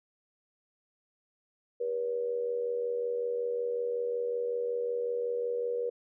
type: tone with amplitude modulation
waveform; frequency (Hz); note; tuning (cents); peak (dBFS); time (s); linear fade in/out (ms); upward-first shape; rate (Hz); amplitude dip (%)
sine; 480.4; B4; -48; -26; 1.8-5.9; 10; sine; 85.4; 65
effects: none